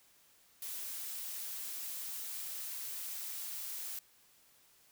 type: noise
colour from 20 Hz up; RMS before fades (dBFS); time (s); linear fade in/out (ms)
blue; -42; 0.62-3.99; 2
effects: white hiss -66 dBFS RMS until 4.91 s